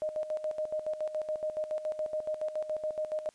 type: tone with tremolo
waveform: sine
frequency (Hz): 617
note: D#5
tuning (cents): -15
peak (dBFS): -29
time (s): 0.02-3.29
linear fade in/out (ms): 0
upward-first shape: square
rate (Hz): 7.1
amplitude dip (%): 70
effects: white hiss -65 dBFS RMS until 3.34 s + resampled to 22050 Hz